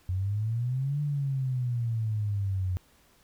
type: exponential two-way sweep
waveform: sine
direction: up then down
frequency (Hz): 90 to 148.3 to 90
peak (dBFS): -26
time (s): 0.09-2.77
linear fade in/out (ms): 0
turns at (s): 1.01
effects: pink hiss -62 dBFS RMS until 3.23 s